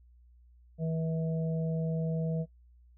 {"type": "harmonic tone", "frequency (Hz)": 161.7, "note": "E3", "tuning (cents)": -33, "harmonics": [1, 3, 4], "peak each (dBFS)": [-29, -39, -41], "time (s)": [0.78, 2.46], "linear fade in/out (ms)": 50, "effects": ["noise-tail reverb RT60 0.1 s tail -19 dB re dry", "added 60 Hz sine -56 dBFS peak until 2.97 s"]}